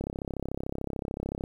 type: click train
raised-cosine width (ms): 2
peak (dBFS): -19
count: 49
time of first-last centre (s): 0.01-1.439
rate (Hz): 33.6
effects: 9-bit